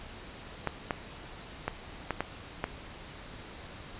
clicks, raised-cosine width 0.5 ms, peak -14 dBFS, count 6, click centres 0.673 / 0.908 / 1.68 / 2.107 / 2.206 / 2.641 s, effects pink hiss -46 dBFS RMS until 3.99 s + resampled to 8000 Hz

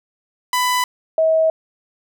sawtooth / sine tone pair in turn, 997 / 641.2 Hz, B5 / E5, +16 / -48 cents, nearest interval minor sixth, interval 764 cents, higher first, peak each -12 dBFS, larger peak neither, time 0.53-0.84 / 1.18-1.5 s, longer second, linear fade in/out 2 ms, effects none

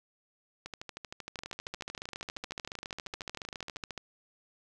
two click trains, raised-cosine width 0.2 ms, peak -23 / -21 dBFS, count 42 / 38, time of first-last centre 0.66-3.838 / 1.39-3.977 s, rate 12.9 / 14.3 Hz, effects none

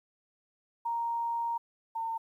sine tone pair in turn, 932.3 / 907.3 Hz, A#5 / A#5, 0 / -47 cents, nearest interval unison, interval 47 cents, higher first, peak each -29 / -31 dBFS, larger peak first, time 0.85-1.58 / 1.95-2.18 s, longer first, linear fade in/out 10 ms, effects 11-bit

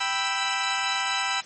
15% pulse chord, E minor, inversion first, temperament equal, 784 / 987.8 / 1318.5 Hz, G5 / B5 / E6, 0 / 0 / 0 cents, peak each -22 dBFS, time 0-1.41 s, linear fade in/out 10 ms, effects white hiss -45 dBFS RMS until 1.45 s + MP3 32 kbps

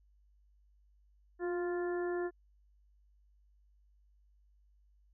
harmonic tone with a mistuned harmonic, 349.2 Hz, F4, in tune, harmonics 1 / 2 / 3 / 4 / 5, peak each -33 / -44 / -49 / -49 / -47 dBFS, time 1.39-2.31 s, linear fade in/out 50 ms, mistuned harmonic 1, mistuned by +25 cents, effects added 50 Hz sine -64 dBFS peak until 5.13 s

